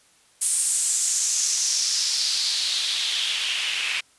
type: noise with band-pass filter sweep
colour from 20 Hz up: white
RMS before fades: -24 dBFS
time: 0.41-4.01 s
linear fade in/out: 10 ms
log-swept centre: 9200 to 2500 Hz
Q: 3.4
effects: white hiss -58 dBFS RMS until 4.18 s + resampled to 24000 Hz